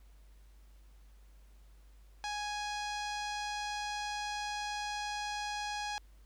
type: tone with low-pass filter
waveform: sawtooth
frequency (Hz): 831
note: G#5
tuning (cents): +1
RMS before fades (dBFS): -38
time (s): 2.24-5.98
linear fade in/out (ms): 0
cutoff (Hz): 5500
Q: 1.7
effects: added 50 Hz sine -55 dBFS peak until 6.25 s + pink hiss -70 dBFS RMS until 6.25 s